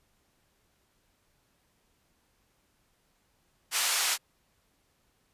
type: band-pass noise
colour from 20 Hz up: white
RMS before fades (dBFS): -28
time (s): 3.71-4.18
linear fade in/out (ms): 50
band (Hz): 870 to 8600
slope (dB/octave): 12
effects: pink hiss -71 dBFS RMS until 5.33 s + resampled to 32000 Hz